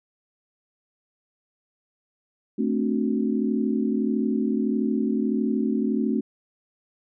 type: chord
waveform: sine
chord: D dominant seventh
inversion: second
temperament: equal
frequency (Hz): 220 / 261.6 / 293.7 / 370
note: A3 / C4 / D4 / F#4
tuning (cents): 0 / 0 / 0 / 0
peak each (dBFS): -24 / -26 / -29 / -30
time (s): 2.58-6.21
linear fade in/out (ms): 10
effects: none